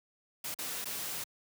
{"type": "noise with dropouts", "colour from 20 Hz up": "white", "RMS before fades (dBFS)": -38, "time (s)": [0.44, 1.24], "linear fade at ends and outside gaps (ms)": 5, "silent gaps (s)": [[0.544, 0.587], [0.845, 0.855]], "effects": ["high-pass 100 Hz 12 dB/octave"]}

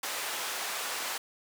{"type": "band-pass noise", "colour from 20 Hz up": "pink", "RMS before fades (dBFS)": -35, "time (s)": [0.03, 1.18], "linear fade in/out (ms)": 5, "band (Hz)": [740, 16000], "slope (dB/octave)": 12, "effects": []}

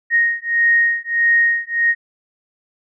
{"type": "beating tone pair", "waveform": "sine", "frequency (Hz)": [1864.7, 1866.3], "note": ["A#6", "A#6"], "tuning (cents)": [0, 2], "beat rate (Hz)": 1.6, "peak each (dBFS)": -16, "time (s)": [0.1, 1.95], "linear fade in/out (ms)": 50, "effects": []}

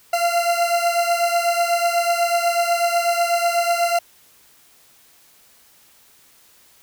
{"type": "beating tone pair", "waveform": "40% pulse", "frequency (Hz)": [686, 694.1], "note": ["F5", "F5"], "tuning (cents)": [-31, -11], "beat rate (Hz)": 8.1, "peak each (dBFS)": [-18, -21], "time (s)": [0.13, 3.99], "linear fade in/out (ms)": 5, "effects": ["white hiss -53 dBFS RMS until 6.82 s"]}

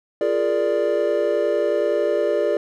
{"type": "chord", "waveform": "triangle", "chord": "Bb dominant seventh", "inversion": "second", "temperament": "equal with one note detuned", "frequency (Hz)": [347, 415.3, 466.2, 587.3], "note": ["F4", "Ab4", "Bb4", "D5"], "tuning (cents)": [-11, 0, 0, 0], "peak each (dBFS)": [-24, -21, -23, -19], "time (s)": [0.21, 2.57], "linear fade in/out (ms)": 2, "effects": []}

